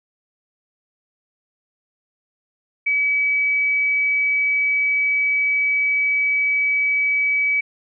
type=tone; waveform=sine; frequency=2283 Hz; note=D7; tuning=50 cents flat; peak=-16 dBFS; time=2.86-7.61 s; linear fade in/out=10 ms; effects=none